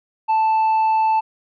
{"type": "tone with tanh clipping", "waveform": "sine", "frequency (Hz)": 880, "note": "A5", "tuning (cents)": 0, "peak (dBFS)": -15, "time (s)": [0.28, 1.21], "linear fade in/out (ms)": 20, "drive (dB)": 3, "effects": []}